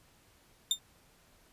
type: tone with exponential decay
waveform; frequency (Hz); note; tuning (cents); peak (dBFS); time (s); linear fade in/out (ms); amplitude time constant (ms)
30% pulse; 3618; A7; +48; -19; 0.71-0.79; 2; 17
effects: pink hiss -64 dBFS RMS until 1.52 s + resampled to 32000 Hz